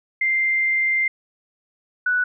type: tone pair in turn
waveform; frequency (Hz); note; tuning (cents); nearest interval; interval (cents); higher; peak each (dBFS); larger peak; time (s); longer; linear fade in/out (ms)
sine; 2093 / 1480; C7 / F#6; 0 / 0; tritone; 600; first; -17; neither; 0.21-1.08 / 2.06-2.24; first; 5
effects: none